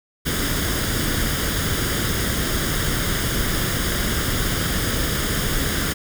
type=noise with comb filter; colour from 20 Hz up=pink; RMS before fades=-22 dBFS; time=0.25-5.94 s; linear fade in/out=20 ms; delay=0.59 ms; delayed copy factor=+0.6; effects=none